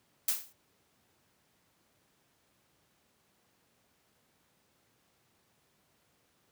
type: noise with exponential decay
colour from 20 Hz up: blue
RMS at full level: -25 dBFS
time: 0.28-0.53 s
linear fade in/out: 5 ms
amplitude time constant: 53 ms
effects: pink hiss -71 dBFS RMS until 6.51 s + high-pass 100 Hz 12 dB/octave